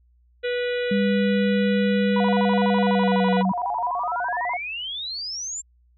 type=harmonic tone; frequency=489.4 Hz; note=B4; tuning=16 cents flat; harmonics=1 / 3 / 4 / 5 / 6 / 7 / 8; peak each=-23 / -33 / -35 / -37 / -39 / -40 / -41 dBFS; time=0.43-3.43 s; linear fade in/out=20 ms
type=tone with pitch glide; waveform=sine; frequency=200.1 to 189.85 Hz; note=G3 to F#3; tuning=+36 to +45 cents; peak=-19 dBFS; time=0.91-3.52 s; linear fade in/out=5 ms; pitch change=-91 cents; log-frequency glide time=2.79-3.33 s
type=tone with vibrato; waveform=sine; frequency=834 Hz; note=G#5; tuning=7 cents sharp; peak=-24 dBFS; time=2.16-4.57 s; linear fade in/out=5 ms; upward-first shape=square; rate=12 Hz; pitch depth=270 cents each way
type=exponential sweep; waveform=sine; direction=up; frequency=693 to 7459 Hz; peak=-28 dBFS; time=3.56-5.62 s; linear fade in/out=20 ms
effects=added 60 Hz sine -56 dBFS peak until 5.97 s